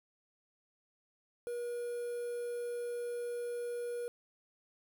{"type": "tone with quantisation", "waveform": "triangle", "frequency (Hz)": 480.3, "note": "B4", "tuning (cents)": -48, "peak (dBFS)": -34, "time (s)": [1.47, 4.08], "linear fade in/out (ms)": 0, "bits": 9, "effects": []}